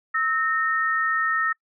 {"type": "tone pair together", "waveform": "sine", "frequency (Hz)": [1300, 1836.9], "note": ["E6", "A#6"], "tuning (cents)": [-24, -26], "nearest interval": "tritone", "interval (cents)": 598, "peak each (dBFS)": -23, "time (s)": [0.14, 1.53], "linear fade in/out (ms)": 10, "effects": ["noise-tail reverb RT60 0.1 s tail -26 dB re dry"]}